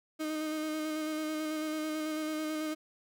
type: tone with vibrato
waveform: 35% pulse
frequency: 310 Hz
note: D#4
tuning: 6 cents flat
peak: -31 dBFS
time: 0.19-2.75 s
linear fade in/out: 20 ms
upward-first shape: square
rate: 9.1 Hz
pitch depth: 16 cents each way
effects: none